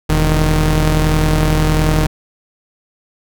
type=tone pair together; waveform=sawtooth; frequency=41.38 / 154.7 Hz; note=E1 / D#3; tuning=+7 / -10 cents; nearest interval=octave + major seventh; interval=2283 cents; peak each=-10 dBFS; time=0.09-2.07 s; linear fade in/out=10 ms; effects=none